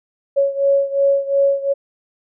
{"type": "beating tone pair", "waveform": "sine", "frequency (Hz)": [554.4, 557.2], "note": ["C#5", "C#5"], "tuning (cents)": [0, 9], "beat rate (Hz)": 2.8, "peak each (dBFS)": [-15, -18], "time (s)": [0.36, 1.74], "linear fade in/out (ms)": 20, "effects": []}